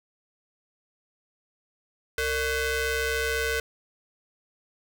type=ring-modulated tone; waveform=sawtooth; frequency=524 Hz; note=C5; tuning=2 cents sharp; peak=-18 dBFS; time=2.18-3.6 s; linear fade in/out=2 ms; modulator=981 Hz; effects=none